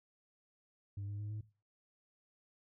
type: tone with pitch steps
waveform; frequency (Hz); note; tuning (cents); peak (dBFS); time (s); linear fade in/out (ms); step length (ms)
sine; 100 / 102.22 / 104.49 / 106.81; G2 / G#2 / G#2 / G#2; +35 / -27 / +11 / +49; -37; 0.97-1.41; 5; 110
effects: noise-tail reverb RT60 0.3 s tail -17 dB re dry + tanh soft clip ceiling -38 dBFS